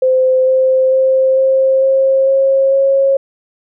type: tone with pitch steps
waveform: sine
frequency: 517 / 521.5 / 526 / 530.6 / 535.2 / 539.9 / 544.6 Hz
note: C5 / C5 / C5 / C5 / C5 / C#5 / C#5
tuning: -21 / -6 / +9 / +24 / +39 / -46 / -31 cents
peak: -8 dBFS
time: 0.02-3.17 s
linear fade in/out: 5 ms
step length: 450 ms
effects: none

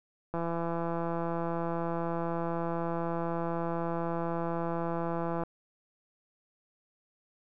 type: click train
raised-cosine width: 1 ms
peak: -20 dBFS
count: 857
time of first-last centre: 0.34-5.435 s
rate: 168 Hz
effects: none

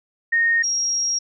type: tone pair in turn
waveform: sine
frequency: 1850 / 5616 Hz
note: A#6 / F8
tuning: -14 / +9 cents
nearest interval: octave + perfect fifth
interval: 1923 cents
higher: second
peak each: -15 / -19 dBFS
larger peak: first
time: 0.32-0.63 / 0.63-1.19 s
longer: second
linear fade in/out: 10 ms
effects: none

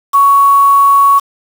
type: tone with quantisation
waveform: sine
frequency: 1116 Hz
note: C#6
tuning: 11 cents sharp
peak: -4 dBFS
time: 0.13-1.2 s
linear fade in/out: 20 ms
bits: 4
effects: none

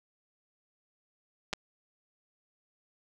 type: clicks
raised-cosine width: 0.2 ms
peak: -15 dBFS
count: 2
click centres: 1.53 / 1.535 s
effects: none

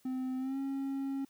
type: tone with pitch glide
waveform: triangle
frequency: 258.1 to 272.5 Hz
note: C4 to C#4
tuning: -23 to -29 cents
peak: -31 dBFS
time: 0.05-1.25 s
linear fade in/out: 5 ms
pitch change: +94 cents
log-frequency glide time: 0.38-0.58 s
effects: white hiss -68 dBFS RMS until 1.29 s

